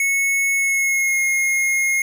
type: tone with pitch glide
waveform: square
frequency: 2200 to 2147 Hz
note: C#7 to C7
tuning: -14 to +44 cents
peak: -17 dBFS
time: 0-2.02 s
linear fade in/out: 2 ms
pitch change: -42 cents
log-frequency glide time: 0.55-1.21 s
effects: none